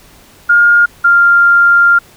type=tone pair in turn; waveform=sine; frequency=1417 / 1395.1 Hz; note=F6 / F6; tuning=+25 / -2 cents; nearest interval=unison; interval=27 cents; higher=first; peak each=-4 / -4 dBFS; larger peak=neither; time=0.49-0.86 / 1.04-1.99 s; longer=second; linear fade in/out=10 ms; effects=pink hiss -42 dBFS RMS until 2.16 s